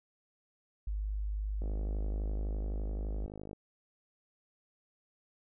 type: tone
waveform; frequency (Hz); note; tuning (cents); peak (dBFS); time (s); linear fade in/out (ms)
sine; 51.3; G#1; -21; -32; 0.87-3.26; 5
type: click train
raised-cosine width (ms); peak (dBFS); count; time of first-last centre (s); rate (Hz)
2; -31; 100; 1.62-3.531; 51.8
effects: none